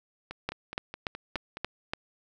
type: two click trains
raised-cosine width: 0.3 ms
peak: -22 / -14 dBFS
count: 7 / 6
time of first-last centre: 0.31-1.571 / 0.49-1.935 s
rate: 4.76 / 3.46 Hz
effects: none